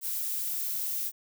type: noise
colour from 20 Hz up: violet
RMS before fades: -32 dBFS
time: 0.01-1.12 s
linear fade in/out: 50 ms
effects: none